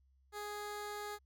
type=tone; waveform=15% pulse; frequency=415.3 Hz; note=G#4; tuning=in tune; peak=-35 dBFS; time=0.32-1.19 s; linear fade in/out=50 ms; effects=added 66 Hz sine -67 dBFS peak until 1.25 s